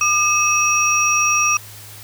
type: tone cluster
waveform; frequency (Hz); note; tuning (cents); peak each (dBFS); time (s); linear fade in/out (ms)
sine; 1207 / 2579 / 5730; D6 / E7 / F8; +47 / -39 / +44; -18; 0.01-1.57; 2
effects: added 104 Hz sine -41 dBFS peak until 2.03 s + white hiss -39 dBFS RMS until 2.03 s